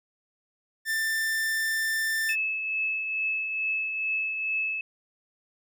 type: tone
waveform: 45% pulse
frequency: 1782 Hz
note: A6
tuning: 22 cents sharp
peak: -25 dBFS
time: 0.85-2.36 s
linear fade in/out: 50 ms
type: tone with tremolo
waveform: sine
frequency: 2602 Hz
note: E7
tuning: 23 cents flat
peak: -24 dBFS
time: 2.29-4.81 s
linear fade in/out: 2 ms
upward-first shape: triangle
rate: 2.3 Hz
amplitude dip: 45%
effects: none